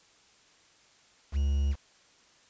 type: tone with quantisation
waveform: triangle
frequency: 70 Hz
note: C#2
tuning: 18 cents sharp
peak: -22 dBFS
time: 1.32-1.76 s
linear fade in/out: 50 ms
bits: 8
effects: white hiss -61 dBFS RMS until 2.49 s + resampled to 16000 Hz